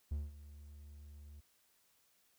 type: tone with ADSR envelope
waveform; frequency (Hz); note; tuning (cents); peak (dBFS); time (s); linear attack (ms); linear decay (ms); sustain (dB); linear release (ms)
triangle; 73.3; D2; -3; -32; 0.11-1.41; 10; 190; -17; 15
effects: white hiss -73 dBFS RMS until 2.38 s